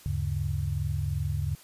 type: tone cluster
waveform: sine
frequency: 77.2 / 99.7 / 141.6 Hz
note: D#2 / G2 / C#3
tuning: -13 / +30 / +37 cents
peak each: -31 dBFS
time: 0.06-1.55 s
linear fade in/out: 0 ms
effects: white hiss -53 dBFS RMS until 1.63 s + resampled to 32000 Hz